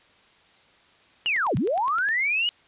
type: linear two-way sweep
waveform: sine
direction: down then up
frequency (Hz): 2960 to 98.1 to 2960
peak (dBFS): -21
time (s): 1.26-2.49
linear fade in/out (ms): 0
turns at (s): 1.56
type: click train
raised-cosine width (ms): 0.2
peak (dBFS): -22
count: 9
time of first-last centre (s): 1.26-2.088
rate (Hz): 9.66
effects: white hiss -57 dBFS RMS until 2.67 s + resampled to 8000 Hz